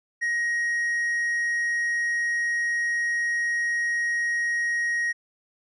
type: tone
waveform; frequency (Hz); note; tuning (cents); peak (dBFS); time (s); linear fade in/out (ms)
triangle; 1884; A#6; +18; -21; 0.21-5.13; 20
effects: resampled to 24000 Hz